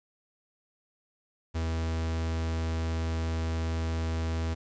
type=tone; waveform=45% pulse; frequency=81.4 Hz; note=E2; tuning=21 cents flat; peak=-28 dBFS; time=1.54-4.55 s; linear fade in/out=20 ms; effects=resampled to 16000 Hz + 10-bit